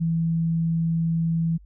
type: tone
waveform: sine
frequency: 164.81 Hz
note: E3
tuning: in tune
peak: -20 dBFS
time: 0-1.58 s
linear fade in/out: 20 ms
effects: added 50 Hz sine -46 dBFS peak until 1.65 s